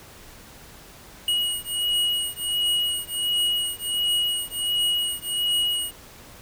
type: beating tone pair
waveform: square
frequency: 2900 / 2901.4 Hz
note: F#7 / F#7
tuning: -35 / -35 cents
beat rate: 1.4 Hz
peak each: -26 dBFS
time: 1.28-5.91 s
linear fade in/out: 2 ms
effects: pink hiss -46 dBFS RMS until 6.41 s